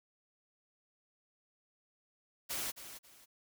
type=noise with echo; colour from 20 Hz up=white; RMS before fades=-38 dBFS; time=2.49-2.72 s; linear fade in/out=20 ms; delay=270 ms; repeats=2; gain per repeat=-11 dB; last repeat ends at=3.26 s; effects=none